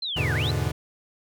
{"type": "linear two-way sweep", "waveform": "sine", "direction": "down then up", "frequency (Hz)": [4201, 1424, 4201], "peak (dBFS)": -27, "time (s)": [0.02, 0.51], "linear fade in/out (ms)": 5, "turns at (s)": 0.34}
{"type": "chord", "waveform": "45% pulse", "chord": "E dominant seventh", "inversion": "none", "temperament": "equal", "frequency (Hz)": [82.41, 103.83, 123.47, 146.83], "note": ["E2", "G#2", "B2", "D3"], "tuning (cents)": [0, 0, 0, 0], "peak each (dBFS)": -29, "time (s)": [0.16, 0.72], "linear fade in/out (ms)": 10}
{"effects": []}